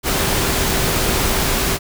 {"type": "tone in noise", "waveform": "sine", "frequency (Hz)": 389, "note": "G4", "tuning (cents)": -13, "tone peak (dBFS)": -28, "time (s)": [0.03, 1.79], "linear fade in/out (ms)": 50, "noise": "pink", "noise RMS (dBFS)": -18, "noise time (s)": [0.03, 1.79], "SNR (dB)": -13, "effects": []}